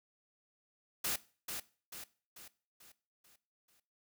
white noise with echo, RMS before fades -35 dBFS, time 1.04-1.16 s, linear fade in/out 5 ms, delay 440 ms, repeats 6, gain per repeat -6 dB, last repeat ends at 3.8 s, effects noise-tail reverb RT60 0.4 s tail -19 dB re dry

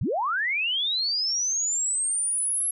sine linear sweep, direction up, 67.1 to 11230 Hz, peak -23 dBFS, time 0.01-2.71 s, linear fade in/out 5 ms, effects none

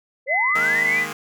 sine linear sweep, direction up, 493.9 to 2474 Hz, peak -22 dBFS, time 0.26-1.02 s, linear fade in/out 50 ms
sine tone with pitch glide, 2034 to 2001 Hz, C7 to B6, -50 to +22 cents, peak -18 dBFS, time 0.27-1.07 s, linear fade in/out 50 ms, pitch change -28 cents, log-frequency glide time 0.44-0.94 s
5% pulse chord, D# suspended fourth, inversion none, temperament equal, 155.56 / 207.7 / 233.1 Hz, D#3 / G#3 / A#3, 0 / 0 / 0 cents, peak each -21 dBFS, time 0.55-1.13 s, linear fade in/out 5 ms
effects none

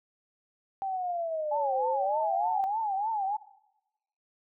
sine linear two-way sweep, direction down then up, 785 to 502 to 785 Hz, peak -29 dBFS, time 0.82-2.64 s, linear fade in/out 0 ms, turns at 1.85 s
sine tone with vibrato, 832 Hz, G#5, 3 cents sharp, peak -27 dBFS, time 1.51-3.37 s, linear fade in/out 10 ms, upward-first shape triangle, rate 3.3 Hz, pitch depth 170 cents each way
effects noise-tail reverb RT60 0.9 s tail -18 dB re dry

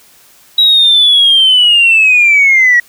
sine linear sweep, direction down, 3870 to 1900 Hz, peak -3 dBFS, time 0.58-2.8 s, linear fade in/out 5 ms, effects tanh soft clip ceiling 0 dBFS + white hiss -44 dBFS RMS until 2.88 s

